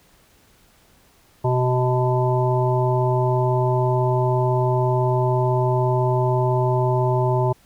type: harmonic tone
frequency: 126 Hz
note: B2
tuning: 35 cents sharp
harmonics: 1 / 3 / 5 / 7 / 8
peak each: -19 / -23 / -25 / -25 / -31 dBFS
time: 1.44-7.53 s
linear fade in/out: 10 ms
effects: pink hiss -56 dBFS RMS until 7.65 s